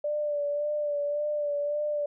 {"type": "tone with vibrato", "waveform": "sine", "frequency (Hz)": 587.3, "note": "D5", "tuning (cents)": 0, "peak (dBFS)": -26, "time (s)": [0.04, 2.06], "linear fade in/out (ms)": 5, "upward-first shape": "sine", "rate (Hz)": 1.8, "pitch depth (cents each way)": 30, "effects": []}